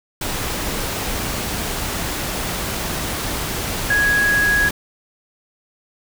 sine tone in noise, 1661.2 Hz, G#6, in tune, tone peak -14 dBFS, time 3.9-4.69 s, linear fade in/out 5 ms, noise pink, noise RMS -24 dBFS, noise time 0.21-4.71 s, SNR +7 dB, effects none

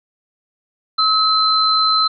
sine tone pair together, 1286 / 4076 Hz, E6 / C8, -43 / -46 cents, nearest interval octave + minor sixth, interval 1997 cents, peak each -15 / -15 dBFS, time 0.98-2.08 s, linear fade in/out 10 ms, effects none

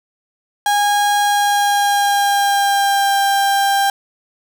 35% pulse tone with pitch glide, 820 to 793.9 Hz, G#5 to G5, -22 to +22 cents, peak -11 dBFS, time 0.66-3.9 s, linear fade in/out 2 ms, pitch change -56 cents, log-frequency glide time 1.21-3.16 s, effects none

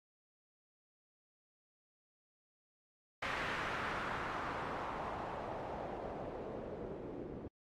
white noise with low-pass filter sweep, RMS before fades -42 dBFS, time 3.22-7.48 s, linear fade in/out 5 ms, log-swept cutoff 1900 to 370 Hz, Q 1.7, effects AAC 48 kbps

